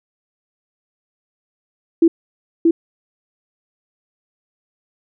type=tone with echo; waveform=sine; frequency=332.1 Hz; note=E4; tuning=13 cents sharp; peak=-7 dBFS; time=2.02-2.08 s; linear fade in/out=5 ms; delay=630 ms; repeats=1; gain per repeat=-2 dB; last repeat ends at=2.71 s; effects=none